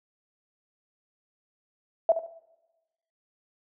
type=tone with echo; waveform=sine; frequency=659.3 Hz; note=E5; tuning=in tune; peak=-15 dBFS; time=2.09-2.12 s; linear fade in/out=2 ms; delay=72 ms; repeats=2; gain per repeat=-11 dB; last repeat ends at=2.264 s; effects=noise-tail reverb RT60 1.0 s tail -17 dB re dry